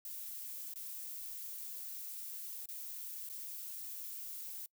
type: noise with dropouts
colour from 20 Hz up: violet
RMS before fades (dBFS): -45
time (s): 0.05-4.66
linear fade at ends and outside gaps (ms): 1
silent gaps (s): 0.737-0.758 / 2.658-2.687 / 3.29-3.298
effects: noise-tail reverb RT60 0.1 s tail -24 dB re dry